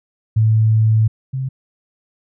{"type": "tone pair in turn", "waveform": "sine", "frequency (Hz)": [110, 132.07], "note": ["A2", "C3"], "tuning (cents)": [0, 17], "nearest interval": "minor third", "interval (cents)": 317, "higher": "second", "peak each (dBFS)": [-10, -19], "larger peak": "first", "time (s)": [[0.36, 1.08], [1.33, 1.49]], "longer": "first", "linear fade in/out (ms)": 10, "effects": []}